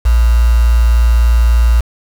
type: tone with quantisation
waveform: sine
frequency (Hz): 58.27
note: A#1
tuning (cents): 0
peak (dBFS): -6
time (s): 0.05-1.81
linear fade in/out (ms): 10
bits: 4
effects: none